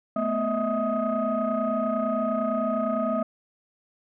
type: tone cluster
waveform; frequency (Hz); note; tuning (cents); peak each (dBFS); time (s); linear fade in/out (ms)
sine; 218.7 / 247.5 / 616 / 647 / 1253; A3 / B3 / D#5 / E5 / D#6; -10 / +4 / -17 / -32 / +12; -28 / -29 / -34 / -26 / -30; 0.16-3.23; 5
effects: tanh soft clip ceiling -16 dBFS